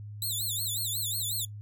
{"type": "tone with vibrato", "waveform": "10% pulse", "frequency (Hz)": 3857, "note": "B7", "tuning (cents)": -42, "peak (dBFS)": -23, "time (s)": [0.22, 1.45], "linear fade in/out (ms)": 2, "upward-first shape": "sine", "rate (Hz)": 5.5, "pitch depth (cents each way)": 200, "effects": ["noise-tail reverb RT60 0.1 s tail -19 dB re dry", "added 104 Hz sine -39 dBFS peak until 1.61 s"]}